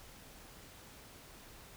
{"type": "silence", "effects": ["pink hiss -55 dBFS RMS until 1.76 s"]}